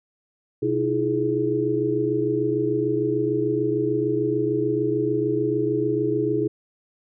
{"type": "tone cluster", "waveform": "sine", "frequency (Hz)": [127.9, 315.3, 342, 419.4], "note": ["C3", "D#4", "F4", "G#4"], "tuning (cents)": [-39, 23, -36, 17], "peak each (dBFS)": [-29, -25, -27, -23], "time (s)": [0.62, 6.48], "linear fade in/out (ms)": 10, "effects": []}